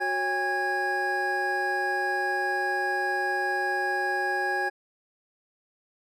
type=tone cluster; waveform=triangle; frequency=368.9 / 550 / 812 / 1655 Hz; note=F#4 / C#5 / G#5 / G#6; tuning=-5 / -14 / -39 / -6 cents; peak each=-31 / -35 / -27 / -26 dBFS; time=0-4.7 s; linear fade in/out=20 ms; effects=none